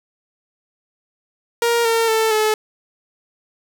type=tone with pitch steps; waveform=sawtooth; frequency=469.3 / 456.2 / 443.5 / 431.1 Hz; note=A#4 / A#4 / A4 / A4; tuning=+12 / -37 / +14 / -35 cents; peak=-11 dBFS; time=1.62-2.54 s; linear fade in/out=2 ms; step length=230 ms; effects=none